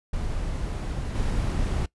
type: noise with level steps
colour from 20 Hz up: brown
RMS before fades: -29 / -25 dBFS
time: 0.13-1.86 s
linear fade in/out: 5 ms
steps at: 1.15 s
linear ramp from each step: 5 ms
effects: noise-tail reverb RT60 0.1 s tail -20 dB re dry + resampled to 24000 Hz

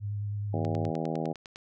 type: tone with vibrato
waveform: sine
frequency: 102.9 Hz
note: G#2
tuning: 16 cents flat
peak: -30 dBFS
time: 0-0.92 s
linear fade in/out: 50 ms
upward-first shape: triangle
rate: 9.4 Hz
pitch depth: 21 cents each way
type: harmonic tone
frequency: 80.3 Hz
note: E2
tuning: 45 cents flat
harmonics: 2 / 3 / 4 / 5 / 6 / 7 / 8 / 9 / 10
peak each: -34 / -36 / -37 / -38 / -39 / -39 / -40 / -41 / -41 dBFS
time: 0.53-1.33 s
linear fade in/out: 10 ms
type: click train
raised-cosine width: 0.2 ms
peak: -26 dBFS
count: 10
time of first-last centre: 0.65-1.559 s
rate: 9.9 Hz
effects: none

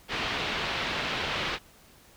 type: low-pass noise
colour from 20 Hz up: white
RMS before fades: -31 dBFS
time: 0.08-1.59 s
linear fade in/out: 50 ms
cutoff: 3600 Hz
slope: 24 dB/octave
effects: pink hiss -56 dBFS RMS until 2.16 s

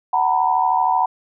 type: tone cluster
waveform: sine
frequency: 749 / 908 / 981 Hz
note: F#5 / A#5 / B5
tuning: +21 / -46 / -12 cents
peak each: -19 dBFS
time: 0.13-1.06 s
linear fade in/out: 5 ms
effects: none

